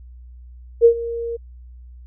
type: tone with ADSR envelope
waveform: sine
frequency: 466.2 Hz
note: A#4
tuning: in tune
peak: -5 dBFS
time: 0.81-1.37 s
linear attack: 40 ms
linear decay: 86 ms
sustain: -18 dB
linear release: 15 ms
effects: added 61 Hz sine -38 dBFS peak until 2.06 s